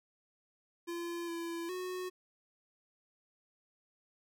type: tone with pitch steps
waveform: square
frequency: 342.3 / 336.9 / 366.6 Hz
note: F4 / E4 / F#4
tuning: -35 / +38 / -16 cents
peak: -38 dBFS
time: 0.87-2.1 s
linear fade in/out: 20 ms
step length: 410 ms
effects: none